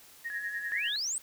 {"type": "tone with tremolo", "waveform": "sine", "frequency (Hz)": 1864.7, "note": "A#6", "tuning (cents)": 0, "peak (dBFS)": -32, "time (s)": [0.24, 0.9], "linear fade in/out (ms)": 20, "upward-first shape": "sine", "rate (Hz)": 10, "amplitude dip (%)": 90}
{"type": "tone with vibrato", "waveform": "sine", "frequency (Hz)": 1677, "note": "G#6", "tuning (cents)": 16, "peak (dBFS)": -36, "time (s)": [0.3, 0.96], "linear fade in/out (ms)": 0, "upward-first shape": "square", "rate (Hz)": 9.7, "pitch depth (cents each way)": 12}
{"type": "exponential sweep", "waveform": "sine", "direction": "up", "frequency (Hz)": [1760, 8600], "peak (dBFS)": -30, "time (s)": [0.72, 1.18], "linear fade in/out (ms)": 0}
{"effects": ["white hiss -55 dBFS RMS until 1.22 s"]}